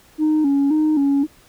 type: tone with vibrato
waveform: sine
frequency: 293.7 Hz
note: D4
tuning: in tune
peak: -12 dBFS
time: 0.18-1.27 s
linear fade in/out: 50 ms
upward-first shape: square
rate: 1.9 Hz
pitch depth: 85 cents each way
effects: tanh soft clip ceiling -12 dBFS + pink hiss -51 dBFS RMS until 1.48 s